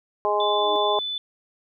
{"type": "harmonic tone", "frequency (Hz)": 207.7, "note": "G#3", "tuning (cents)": 0, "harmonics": [2, 3, 4, 5], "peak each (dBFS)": [-25, -25, -25, -25], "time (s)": [0.25, 0.99], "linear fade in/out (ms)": 0}
{"type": "tone with exponential growth", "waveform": "sine", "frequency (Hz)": 311.1, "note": "D#4", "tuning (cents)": 0, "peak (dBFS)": -31, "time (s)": [0.38, 0.76], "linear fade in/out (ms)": 0, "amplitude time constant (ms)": 81}
{"type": "tone", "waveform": "sine", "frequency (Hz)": 3496, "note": "A7", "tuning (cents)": -12, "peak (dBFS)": -26, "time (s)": [0.4, 1.18], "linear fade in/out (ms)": 2}
{"effects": []}